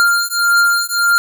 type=beating tone pair; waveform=square; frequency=1396.9 / 1398.6 Hz; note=F6 / F6; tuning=0 / +2 cents; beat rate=1.7 Hz; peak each=-15 dBFS; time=0-1.18 s; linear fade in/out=0 ms; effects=none